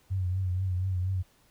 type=tone with vibrato; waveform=sine; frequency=92.5 Hz; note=F#2; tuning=in tune; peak=-26 dBFS; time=0.1-1.23 s; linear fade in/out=20 ms; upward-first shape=triangle; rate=4.2 Hz; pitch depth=70 cents each way; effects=pink hiss -64 dBFS RMS until 1.5 s